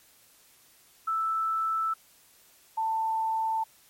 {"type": "tone pair in turn", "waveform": "sine", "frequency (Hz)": [1318.5, 889.4], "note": ["E6", "A5"], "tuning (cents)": [0, 18], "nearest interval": "perfect fifth", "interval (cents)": 682, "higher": "first", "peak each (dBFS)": -25, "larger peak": "neither", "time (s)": [[1.07, 1.94], [2.77, 3.64]], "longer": "neither", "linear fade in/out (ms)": 10, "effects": ["white hiss -59 dBFS RMS until 3.89 s", "MP3 64 kbps"]}